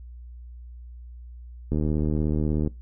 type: click train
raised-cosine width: 3 ms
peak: -13 dBFS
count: 74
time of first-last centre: 1.72-2.674 s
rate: 76.5 Hz
effects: noise-tail reverb RT60 0.2 s tail -20 dB re dry + added 60 Hz sine -39 dBFS peak until 2.81 s